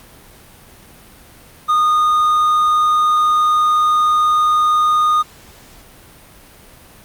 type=tone with hard clipping; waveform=triangle; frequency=1229 Hz; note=D#6; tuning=22 cents flat; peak=-12 dBFS; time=1.68-5.23 s; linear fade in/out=20 ms; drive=6 dB; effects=pink hiss -43 dBFS RMS until 7.04 s + Opus 48 kbps